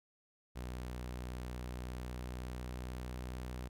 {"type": "tone with pitch glide", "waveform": "sawtooth", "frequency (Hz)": [61.74, 62.31], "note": ["B1", "B1"], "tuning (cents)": [0, 16], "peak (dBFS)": -37, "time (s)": [0.55, 3.69], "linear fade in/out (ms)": 20, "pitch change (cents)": 16, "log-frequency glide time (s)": [1.71, 3.24], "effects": []}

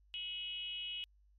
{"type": "tone with frequency modulation", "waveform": "sine", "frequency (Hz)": 2933, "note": "F#7", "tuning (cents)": -16, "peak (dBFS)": -39, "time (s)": [0.14, 1.04], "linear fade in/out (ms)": 0, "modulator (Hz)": 377, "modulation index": 0.76, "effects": ["added 50 Hz sine -64 dBFS peak until 1.38 s", "MP3 64 kbps"]}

